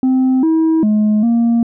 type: tone with pitch steps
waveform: sine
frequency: 259.5 / 321.8 / 212.2 / 233.4 Hz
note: C4 / E4 / G#3 / A#3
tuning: -14 / -42 / +38 / +2 cents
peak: -7 dBFS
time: 0.03-1.63 s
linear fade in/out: 2 ms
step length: 400 ms
effects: tanh soft clip ceiling -9 dBFS